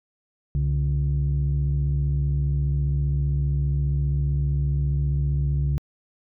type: tone pair together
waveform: sine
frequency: 67.1 / 142.18 Hz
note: C2 / C#3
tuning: +44 / +44 cents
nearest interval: octave + minor second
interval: 1300 cents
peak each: -21 dBFS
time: 0.55-5.78 s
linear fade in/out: 0 ms
effects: tanh soft clip ceiling -16 dBFS